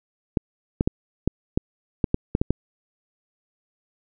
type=clicks; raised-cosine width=3 ms; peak=-6 dBFS; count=10; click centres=0.372 / 0.809 / 0.875 / 1.276 / 1.575 / 2.042 / 2.144 / 2.351 / 2.415 / 2.506 s; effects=none